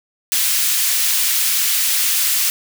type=high-pass noise; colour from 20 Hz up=white; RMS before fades=-17 dBFS; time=0.32-2.5 s; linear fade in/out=0 ms; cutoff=2000 Hz; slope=12 dB/octave; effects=none